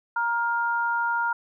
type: tone pair together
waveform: sine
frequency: 939.1 / 1407 Hz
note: A#5 / F6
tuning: +13 / +12 cents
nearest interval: perfect fifth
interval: 699 cents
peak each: -25 dBFS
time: 0.16-1.33 s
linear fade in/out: 5 ms
effects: none